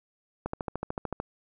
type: click train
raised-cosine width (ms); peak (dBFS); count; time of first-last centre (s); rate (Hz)
1; -17; 11; 0.46-1.201; 13.5
effects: none